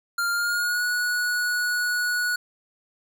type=tone with pitch glide; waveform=square; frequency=1397 to 1463.9 Hz; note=F6 to F#6; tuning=0 to -19 cents; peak=-23 dBFS; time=0.18-2.36 s; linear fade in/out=5 ms; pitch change=+81 cents; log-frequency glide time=0.31-0.84 s; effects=none